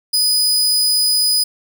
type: tone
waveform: sawtooth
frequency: 4978 Hz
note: D#8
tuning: in tune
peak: -10 dBFS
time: 0.13-1.44 s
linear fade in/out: 10 ms
effects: none